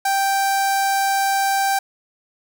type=tone with notch filter; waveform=sawtooth; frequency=784 Hz; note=G5; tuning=in tune; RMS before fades=-19 dBFS; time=0.05-1.79 s; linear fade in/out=5 ms; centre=2900 Hz; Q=1.4; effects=none